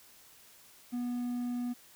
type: tone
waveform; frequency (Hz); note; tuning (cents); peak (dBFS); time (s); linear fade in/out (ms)
triangle; 243.9; B3; -21; -30; 0.92-1.74; 20
effects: white hiss -58 dBFS RMS until 1.95 s